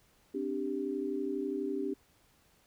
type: chord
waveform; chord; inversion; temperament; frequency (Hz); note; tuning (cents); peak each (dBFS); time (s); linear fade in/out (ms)
sine; C suspended second; none; equal; 261.6 / 293.7 / 392; C4 / D4 / G4; 0 / 0 / 0; -38 / -36 / -35; 0.34-1.94; 10
effects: pink hiss -67 dBFS RMS until 2.66 s